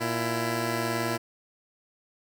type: tone pair together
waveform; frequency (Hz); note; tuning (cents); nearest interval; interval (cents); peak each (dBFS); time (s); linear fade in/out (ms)
10% pulse; 117.47 / 333.5; A#2 / E4; +14 / +20; octave + tritone; 1806; -21; 0-1.18; 20
effects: none